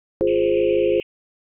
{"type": "chord", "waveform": "sine", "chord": "F minor", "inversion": "none", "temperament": "equal", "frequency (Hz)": [349.2, 415.3, 523.3], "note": ["F4", "Ab4", "C5"], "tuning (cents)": [0, 0, 0], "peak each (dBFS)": -20, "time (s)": [0.21, 1], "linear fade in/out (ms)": 0}
{"type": "click train", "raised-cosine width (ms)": 3, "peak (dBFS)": -27, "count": 42, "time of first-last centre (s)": [0.21, 0.997], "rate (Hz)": 52.1}
{"type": "band-pass noise", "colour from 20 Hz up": "white", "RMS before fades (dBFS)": -39, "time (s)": [0.27, 1.03], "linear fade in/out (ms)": 5, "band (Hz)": [2300, 2900], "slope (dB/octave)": 96}
{"effects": []}